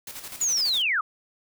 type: noise with tremolo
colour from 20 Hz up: white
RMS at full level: -37 dBFS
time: 0.07-0.82 s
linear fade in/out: 2 ms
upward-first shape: square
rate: 12 Hz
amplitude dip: 55%
type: linear sweep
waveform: sine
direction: down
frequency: 7040 to 1158 Hz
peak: -21 dBFS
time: 0.41-1.01 s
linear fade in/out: 5 ms
effects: none